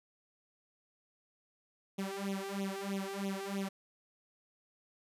sawtooth tone with flanger, 196 Hz, G3, in tune, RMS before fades -38 dBFS, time 1.98-3.69 s, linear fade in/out 10 ms, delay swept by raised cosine 0.3 to 2.6 ms, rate 3.1 Hz, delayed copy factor +0.95, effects resampled to 32000 Hz + 12-bit

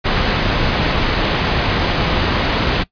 pink low-pass noise, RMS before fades -17 dBFS, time 0.04-2.84 s, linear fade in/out 20 ms, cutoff 4500 Hz, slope 24 dB/octave, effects noise-tail reverb RT60 0.1 s tail -19 dB re dry + resampled to 11025 Hz

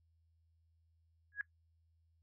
sine tone with exponential growth, 1663 Hz, G#6, 2 cents sharp, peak -31 dBFS, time 1.32-1.41 s, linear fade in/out 1 ms, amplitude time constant 18 ms, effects noise-tail reverb RT60 0.1 s tail -19 dB re dry + added 82 Hz sine -70 dBFS peak until 2.22 s

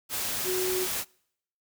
sine tone in noise, 369.4 Hz, F#4, 3 cents flat, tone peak -27 dBFS, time 0.44-0.88 s, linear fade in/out 50 ms, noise white, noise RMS -31 dBFS, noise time 0.09-1.05 s, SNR +1 dB, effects noise-tail reverb RT60 0.7 s tail -26 dB re dry

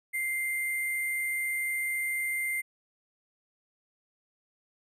sine tone with sample-and-hold, 2092 Hz, C7, 1 cent flat, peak -28 dBFS, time 0.13-2.62 s, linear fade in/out 20 ms, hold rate 11025 Hz, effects resampled to 32000 Hz

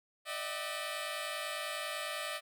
10% pulse tone cluster, 596 / 646 / 752 Hz, D5 / E5 / F#5, +25 / -35 / +28 cents, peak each -31 / -32 / -40 dBFS, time 0.25-2.41 s, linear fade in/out 50 ms, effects none

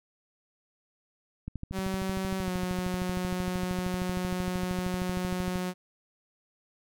click train, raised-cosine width 5 ms, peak -23 dBFS, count 54, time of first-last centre 1.48-5.557 s, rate 13 Hz
sawtooth tone with pitch glide, 190 to 182.05 Hz, F#3 to F#3, +46 to -28 cents, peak -26 dBFS, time 1.72-5.74 s, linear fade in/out 50 ms, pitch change -74 cents, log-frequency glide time 2.39-2.5 s
effects none

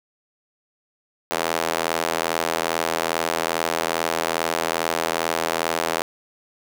square tone with high-pass filter, 41.2 Hz, E1, in tune, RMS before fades -24 dBFS, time 1.31-6.02 s, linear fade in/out 0 ms, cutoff 570 Hz, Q 1, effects none

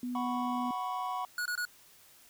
sine tone, 246.9 Hz, B3, in tune, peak -33 dBFS, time 0.03-0.71 s, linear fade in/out 2 ms
triangle chord, F# suspended fourth, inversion none, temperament equal, 740 / 987.8 / 1108.7 Hz, F#5 / B5 / C#6, 0 / 0 / 0 cents, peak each -35 / -35 / -36 dBFS, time 0.15-1.25 s, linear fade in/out 2 ms
square tone bursts, 1456 Hz, F#6, 28 cents flat, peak -32 dBFS, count 3, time 1.38-1.652 s, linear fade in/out 2 ms, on 76 ms, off 22 ms
effects white hiss -59 dBFS RMS until 2.29 s

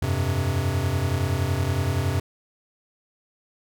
square chord, F suspended second, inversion none, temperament equal, 87.31 / 98 / 130.81 Hz, F2 / G2 / C3, 0 / 0 / 0 cents, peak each -27 / -27 / -27 dBFS, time 0.02-2.2 s, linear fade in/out 5 ms, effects none

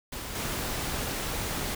pink noise with level steps, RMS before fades -37 / -32 dBFS, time 0.12-1.75 s, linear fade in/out 5 ms, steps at 0.35 s, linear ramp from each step 5 ms, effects none

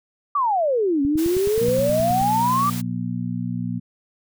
sine exponential two-way sweep, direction down then up, 1195 to 273.7 to 1195 Hz, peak -17 dBFS, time 0.35-2.7 s, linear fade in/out 5 ms, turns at 1.02 s
click train, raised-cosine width 5 ms, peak -19 dBFS, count 12, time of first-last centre 1.05-2.214 s, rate 9.45 Hz
white noise, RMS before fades -34 dBFS, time 1.17-2.82 s, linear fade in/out 20 ms
harmonic tone, 60.2 Hz, B1, 44 cents flat, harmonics 2 / 3 / 4, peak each -28 / -27 / -28 dBFS, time 1.6-3.8 s, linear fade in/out 20 ms
effects none

